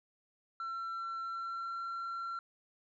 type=tone with pitch glide; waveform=sine; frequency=1351 to 1362.8 Hz; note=E6 to F6; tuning=+42 to -43 cents; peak=-34 dBFS; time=0.6-2.39 s; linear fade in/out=2 ms; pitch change=+15 cents; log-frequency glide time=1.23-1.78 s; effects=tanh soft clip ceiling -36 dBFS